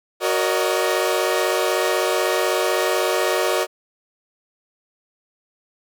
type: chord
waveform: sawtooth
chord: D# minor seventh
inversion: first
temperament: equal with one note detuned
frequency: 370 / 466.2 / 566.3 / 622.3 Hz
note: F#4 / A#4 / C#5 / D#5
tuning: 0 / 0 / +37 / 0 cents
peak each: -19 / -20 / -21 / -20 dBFS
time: 0.2-3.67 s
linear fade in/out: 50 ms
effects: none